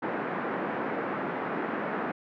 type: band-pass noise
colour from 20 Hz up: pink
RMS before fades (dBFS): -32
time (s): 0.02-2.12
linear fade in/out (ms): 10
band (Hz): 200 to 1800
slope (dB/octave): 24
effects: none